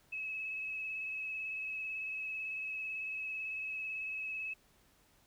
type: tone with vibrato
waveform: sine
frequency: 2581 Hz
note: E7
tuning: 37 cents flat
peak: -37 dBFS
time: 0.12-4.54 s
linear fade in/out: 10 ms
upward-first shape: sine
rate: 18 Hz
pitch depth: 23 cents each way
effects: pink hiss -68 dBFS RMS until 5.26 s